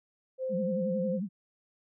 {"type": "tone", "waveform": "sine", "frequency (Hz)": 520, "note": "C5", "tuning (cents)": -11, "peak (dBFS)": -30, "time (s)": [0.38, 1.2], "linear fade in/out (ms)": 50}
{"type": "tone with vibrato", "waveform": "sine", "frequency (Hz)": 193.8, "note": "G3", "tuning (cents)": -20, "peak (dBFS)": -30, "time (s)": [0.49, 1.29], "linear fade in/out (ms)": 50, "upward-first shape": "sine", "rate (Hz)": 11, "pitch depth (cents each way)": 170}
{"effects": []}